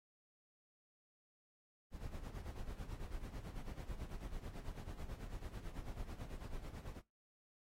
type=noise with tremolo; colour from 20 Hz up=brown; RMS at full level=-44 dBFS; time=1.91-7.02 s; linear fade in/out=50 ms; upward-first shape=sine; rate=9.1 Hz; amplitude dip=70%; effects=noise-tail reverb RT60 0.2 s tail -19 dB re dry + AAC 48 kbps